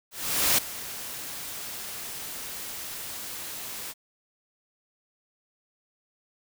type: noise with ADSR envelope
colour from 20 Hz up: white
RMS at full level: -21 dBFS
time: 0.11-3.94 s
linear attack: 470 ms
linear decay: 9 ms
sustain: -16 dB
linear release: 38 ms
effects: none